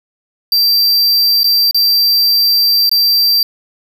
square tone with dropouts, 4699 Hz, D8, in tune, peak -9 dBFS, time 0.52-3.43 s, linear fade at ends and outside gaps 2 ms, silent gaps 1.433-1.442 / 1.711-1.745 / 2.894-2.914 s, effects 7-bit

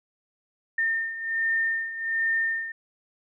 sine beating tone pair, 1813 / 1814.3 Hz, A#6 / A#6, -49 / -47 cents, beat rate 1.3 Hz, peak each -30 / -25 dBFS, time 0.78-2.72 s, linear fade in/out 5 ms, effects none

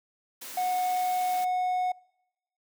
white high-pass noise, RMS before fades -41 dBFS, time 0.41-1.45 s, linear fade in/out 10 ms, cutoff 170 Hz, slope 24 dB/octave
triangle tone, 732 Hz, F#5, 19 cents flat, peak -23 dBFS, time 0.57-1.92 s, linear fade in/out 5 ms
effects noise-tail reverb RT60 0.9 s tail -25 dB re dry

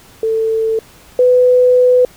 sine tone pair in turn, 445.2 / 499.7 Hz, A4 / B4, +20 / +20 cents, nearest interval major second, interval 200 cents, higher second, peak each -12 / -6 dBFS, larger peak second, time 0.23-0.79 / 1.19-2.05 s, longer second, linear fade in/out 2 ms, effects pink hiss -43 dBFS RMS until 2.16 s

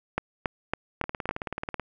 two click trains, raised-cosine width 0.5 ms, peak -10 / -16 dBFS, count 5 / 15, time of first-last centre 0.18-1.291 / 1.04-1.797 s, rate 3.6 / 18.5 Hz, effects none

